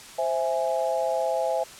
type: chord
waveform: sine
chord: C augmented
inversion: none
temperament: equal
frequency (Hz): 523.3 / 659.3 / 830.6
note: C5 / E5 / G#5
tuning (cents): 0 / 0 / 0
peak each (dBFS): -27 / -26 / -29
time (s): 0.18-1.64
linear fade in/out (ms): 10
effects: white hiss -44 dBFS RMS until 1.79 s + low-pass 9000 Hz 12 dB/octave